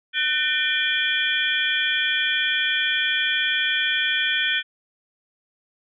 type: tone cluster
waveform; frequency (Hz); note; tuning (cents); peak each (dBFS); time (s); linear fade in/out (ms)
sine; 1508 / 1809 / 2389 / 3134 / 3382; F#6 / A6 / D7 / G7 / G#7; +32 / +48 / +29 / -1 / +31; -26; 0.13-4.63; 50
effects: none